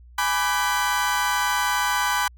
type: chord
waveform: 35% pulse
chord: G# half-diminished seventh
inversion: none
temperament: equal with one note detuned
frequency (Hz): 830.6 / 987.8 / 1174.7 / 1519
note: G#5 / B5 / D6 / F#6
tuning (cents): 0 / 0 / 0 / +45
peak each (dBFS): -26 / -22 / -26 / -24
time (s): 0.18-2.28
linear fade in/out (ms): 5
effects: added 60 Hz sine -44 dBFS peak until 2.37 s + MP3 96 kbps